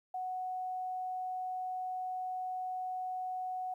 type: tone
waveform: sine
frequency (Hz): 740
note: F#5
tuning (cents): 0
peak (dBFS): -35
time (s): 0.14-3.74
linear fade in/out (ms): 5
effects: 12-bit